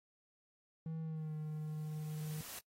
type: tone with pitch glide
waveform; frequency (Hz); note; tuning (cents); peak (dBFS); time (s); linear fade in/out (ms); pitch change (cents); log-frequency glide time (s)
triangle; 160.9 to 153.72; E3 to D#3; -42 to -21; -37; 0.86-2.41; 2; -79; 1.01-1.35
type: noise with exponential growth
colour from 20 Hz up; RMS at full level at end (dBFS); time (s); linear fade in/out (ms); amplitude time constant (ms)
white; -46; 1.16-2.59; 2; 310
effects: noise-tail reverb RT60 0.1 s tail -20 dB re dry + AAC 48 kbps